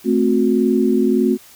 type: chord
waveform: sine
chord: F# diminished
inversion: first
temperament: equal with one note detuned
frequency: 220 / 261.6 / 363.2 Hz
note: A3 / C4 / F#4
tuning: 0 / 0 / -32 cents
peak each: -17 dBFS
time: 0.04-1.38 s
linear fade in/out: 50 ms
effects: white hiss -45 dBFS RMS until 1.55 s